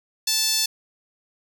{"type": "tone with high-pass filter", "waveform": "sawtooth", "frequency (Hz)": 880, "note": "A5", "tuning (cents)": 0, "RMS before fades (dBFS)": -22, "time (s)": [0.27, 0.66], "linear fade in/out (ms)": 5, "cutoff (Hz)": 4700, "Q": 2, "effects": []}